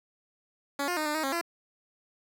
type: tone with pitch steps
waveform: 10% pulse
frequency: 281.5 / 354.6 / 307.7 / 299.8 / 314 / 270.5 / 340.1 Hz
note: C#4 / F4 / D#4 / D4 / D#4 / C#4 / F4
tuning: +27 / +26 / -19 / +36 / +16 / -42 / -46 cents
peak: -20 dBFS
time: 0.79-1.413 s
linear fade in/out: 5 ms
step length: 89 ms
effects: none